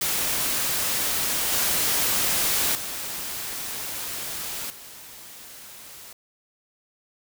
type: noise with level steps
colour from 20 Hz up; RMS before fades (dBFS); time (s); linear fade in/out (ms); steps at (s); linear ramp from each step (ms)
white; -25 / -23 / -32 / -43; 0.01-6.13; 5; 1.52 / 2.75 / 4.7; 2
effects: none